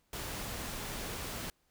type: noise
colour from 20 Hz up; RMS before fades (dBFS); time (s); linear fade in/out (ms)
pink; -40; 0.13-1.5; 2
effects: pink hiss -74 dBFS RMS until 1.7 s